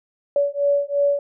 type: beating tone pair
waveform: sine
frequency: 568 / 570.9 Hz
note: C#5 / D5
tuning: +42 / -49 cents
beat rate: 2.9 Hz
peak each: -20 dBFS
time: 0.36-1.19 s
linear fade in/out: 2 ms
effects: none